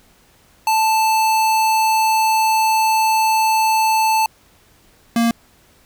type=tone pair in turn; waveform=square; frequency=880 / 232.3 Hz; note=A5 / A#3; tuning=0 / -6 cents; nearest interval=octave + major seventh; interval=2306 cents; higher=first; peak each=-14 dBFS; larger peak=neither; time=0.67-4.26 / 5.16-5.31 s; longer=first; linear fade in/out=2 ms; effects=pink hiss -53 dBFS RMS until 5.85 s